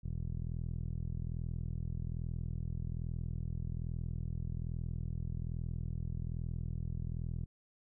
15% pulse tone with low-pass filter, 41.2 Hz, E1, in tune, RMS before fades -38 dBFS, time 0.03-7.46 s, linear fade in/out 20 ms, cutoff 170 Hz, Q 1.1, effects none

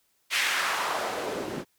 white noise with band-pass filter sweep, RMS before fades -29 dBFS, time 0.3-1.65 s, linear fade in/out 50 ms, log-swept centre 2500 to 240 Hz, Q 1.6, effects white hiss -70 dBFS RMS until 1.78 s

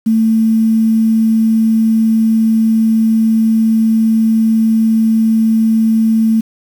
sine tone with quantisation, 222.8 Hz, A3, 22 cents sharp, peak -8 dBFS, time 0.06-6.41 s, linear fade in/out 10 ms, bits 6, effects none

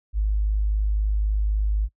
sine tone, 51.91 Hz, G#1, in tune, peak -19 dBFS, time 0.13-1.89 s, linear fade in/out 50 ms, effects noise-tail reverb RT60 0.1 s tail -25 dB re dry

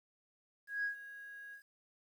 sine tone with ADSR envelope, 1651 Hz, G#6, 11 cents flat, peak -31 dBFS, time 0.67-1.63 s, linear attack 170 ms, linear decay 110 ms, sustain -16 dB, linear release 95 ms, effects tanh soft clip ceiling -29 dBFS + 11-bit

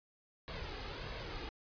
pink noise with flanger, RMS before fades -43 dBFS, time 0.48-1.49 s, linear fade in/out 0 ms, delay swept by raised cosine 1.8 to 2.45 ms, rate 1.6 Hz, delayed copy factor +0.5, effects resampled to 11025 Hz

